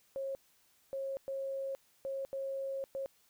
sine tone bursts at uneven times, 542 Hz, C#5, 39 cents flat, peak -35 dBFS, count 6, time 0.16-0.35 / 0.93-1.17 / 1.28-1.75 / 2.05-2.25 / 2.33-2.84 / 2.95-3.06 s, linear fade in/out 0 ms, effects white hiss -69 dBFS RMS until 3.29 s

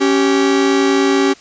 45% pulse tone pair together, 277.2 / 388.1 Hz, C#4 / G4, 0 / -17 cents, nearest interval tritone, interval 583 cents, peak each -14 dBFS, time 0-1.34 s, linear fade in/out 20 ms, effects white hiss -43 dBFS RMS until 1.4 s + resampled to 16000 Hz

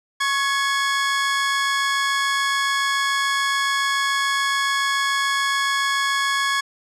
sawtooth tone pair together, 1100 / 1683.5 Hz, C#6 / G#6, -14 / +23 cents, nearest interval perfect fifth, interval 737 cents, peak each -18 dBFS, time 0.2-6.61 s, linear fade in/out 10 ms, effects low-pass 8000 Hz 12 dB/octave

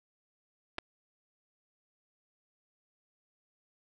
clicks, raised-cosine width 0.3 ms, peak -20 dBFS, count 2, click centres 0.783 / 0.786 s, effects none

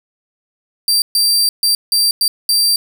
sawtooth tone bursts at uneven times, 4699 Hz, D8, in tune, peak -8 dBFS, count 6, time 0.88-1.02 / 1.15-1.49 / 1.63-1.75 / 1.92-2.11 / 2.21-2.28 / 2.49-2.76 s, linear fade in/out 2 ms, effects none

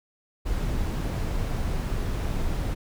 brown noise, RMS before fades -27 dBFS, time 0.45-2.75 s, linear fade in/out 20 ms, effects none

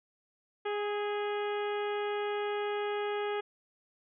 harmonic tone with a mistuned harmonic, 412.8 Hz, G#4, 10 cents flat, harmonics 1 / 2 / 3 / 4 / 5 / 6 / 7 / 8, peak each -32 / -38 / -42 / -44 / -46 / -48 / -49 / -50 dBFS, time 0.65-3.41 s, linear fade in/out 10 ms, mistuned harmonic 3, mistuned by +28 cents, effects none

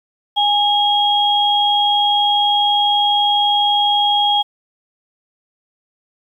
sine tone pair together, 824 / 3280 Hz, G#5 / G#7, -14 / -22 cents, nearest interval 2 octaves, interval 2392 cents, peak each -15 dBFS, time 0.36-4.43 s, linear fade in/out 20 ms, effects 8-bit

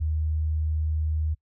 sine tone, 77.78 Hz, D#2, in tune, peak -23 dBFS, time 0-1.35 s, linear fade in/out 20 ms, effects noise-tail reverb RT60 0.1 s tail -23 dB re dry

